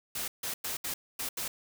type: noise bursts at uneven times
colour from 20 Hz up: white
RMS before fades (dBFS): -35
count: 6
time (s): 0.15-0.28 / 0.43-0.54 / 0.64-0.77 / 0.84-0.94 / 1.19-1.29 / 1.37-1.48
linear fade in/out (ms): 5
effects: none